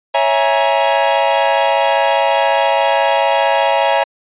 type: chord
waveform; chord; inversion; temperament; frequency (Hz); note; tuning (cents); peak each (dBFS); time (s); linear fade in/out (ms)
45% pulse; A# half-diminished seventh; first; equal with one note detuned; 554.4 / 659.3 / 830.6 / 945.3; C#5 / E5 / G#5 / A#5; 0 / 0 / 0 / +24; -17; 0.14-4.04; 10
effects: resampled to 8000 Hz